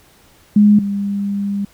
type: tone pair in turn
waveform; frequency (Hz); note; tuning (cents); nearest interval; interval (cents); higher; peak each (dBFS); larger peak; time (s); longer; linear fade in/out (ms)
sine; 207.7 / 200.7; G#3 / G3; 0 / +41; minor second; 59; first; -6 / -17; first; 0.56-0.79 / 0.79-1.65; second; 5
effects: pink hiss -50 dBFS RMS until 1.73 s